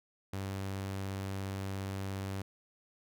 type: tone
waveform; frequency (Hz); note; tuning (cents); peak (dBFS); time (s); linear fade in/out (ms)
sawtooth; 97.1; G2; -16; -32; 0.33-2.42; 5
effects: none